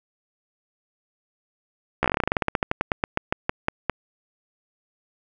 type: slowing click train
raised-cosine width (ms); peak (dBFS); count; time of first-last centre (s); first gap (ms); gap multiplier
0.5; -5; 26; 2.03-3.897; 14; 1.12
effects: none